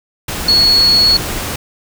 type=tone in noise; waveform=sine; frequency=4362 Hz; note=C#8; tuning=29 cents flat; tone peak=-7 dBFS; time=0.48-1.17 s; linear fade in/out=5 ms; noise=pink; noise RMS=-21 dBFS; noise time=0.28-1.56 s; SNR=+11 dB; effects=none